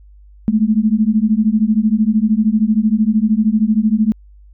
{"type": "beating tone pair", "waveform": "sine", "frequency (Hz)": [210, 223], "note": ["G#3", "A3"], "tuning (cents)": [19, 23], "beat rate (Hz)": 13, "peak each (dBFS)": -14, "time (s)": [0.48, 4.12], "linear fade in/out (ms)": 0, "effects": ["added 50 Hz sine -40 dBFS peak until 4.53 s"]}